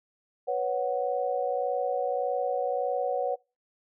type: chord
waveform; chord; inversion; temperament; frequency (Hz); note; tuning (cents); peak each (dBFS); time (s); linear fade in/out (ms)
sine; B suspended second; none; just; 493.9 / 555.6 / 740.8; B4 / C#5 / F#5; 0 / +4 / +2; -30; 0.47-3.36; 20
effects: noise-tail reverb RT60 0.3 s tail -26 dB re dry